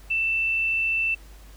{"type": "tone", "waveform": "sine", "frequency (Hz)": 2666, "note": "E7", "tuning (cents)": 19, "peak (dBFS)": -21, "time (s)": [0.1, 1.15], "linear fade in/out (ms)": 10, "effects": ["added 50 Hz sine -44 dBFS peak until 1.56 s", "pink hiss -53 dBFS RMS until 1.56 s"]}